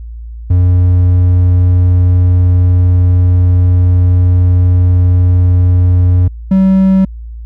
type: tone pair in turn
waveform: triangle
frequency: 89.8 / 190.77 Hz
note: F2 / G3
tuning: +49 / -47 cents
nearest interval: octave + minor second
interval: 1304 cents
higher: second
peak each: -3 dBFS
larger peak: neither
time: 0.5-6.28 / 6.51-7.05 s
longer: first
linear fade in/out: 5 ms
effects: added 57 Hz sine -23 dBFS peak until 7.45 s